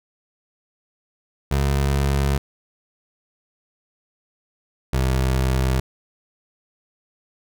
25% pulse tone pair in turn, 69.3 / 65.01 Hz, C#2 / C2, 0 / -11 cents, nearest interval minor second, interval 111 cents, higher first, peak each -14 dBFS, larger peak neither, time 1.51-2.38 / 4.93-5.8 s, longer neither, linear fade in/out 5 ms, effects none

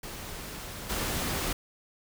pink noise with level steps, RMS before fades -40 / -31 dBFS, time 0.03-1.53 s, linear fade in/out 5 ms, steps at 0.89 s, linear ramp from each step 10 ms, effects none

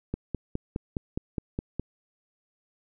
click train, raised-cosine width 3 ms, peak -16 dBFS, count 9, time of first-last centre 0.14-1.796 s, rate 4.83 Hz, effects none

